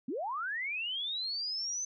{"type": "linear sweep", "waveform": "sine", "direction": "up", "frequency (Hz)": [215.9, 6190], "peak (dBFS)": -33, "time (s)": [0.08, 1.85], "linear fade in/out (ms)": 5, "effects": []}